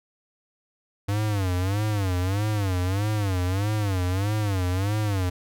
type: tone with vibrato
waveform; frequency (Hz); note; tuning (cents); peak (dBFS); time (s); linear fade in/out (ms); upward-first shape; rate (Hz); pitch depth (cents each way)
square; 98.2; G2; +4; -23; 1.08-5.3; 10; sine; 1.6; 160
effects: none